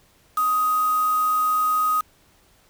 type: tone with quantisation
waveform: sine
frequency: 1252 Hz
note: D#6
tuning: 10 cents sharp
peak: -18 dBFS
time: 0.37-2.01 s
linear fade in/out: 5 ms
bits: 5
effects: pink hiss -58 dBFS RMS until 2.69 s